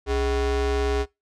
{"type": "ring-modulated tone", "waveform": "square", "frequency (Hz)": 174.61, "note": "F3", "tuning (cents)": 0, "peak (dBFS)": -19, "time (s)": [0.06, 1.06], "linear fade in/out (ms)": 50, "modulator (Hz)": 239, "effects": ["noise-tail reverb RT60 0.2 s tail -22 dB re dry", "low-pass 6000 Hz 12 dB/octave"]}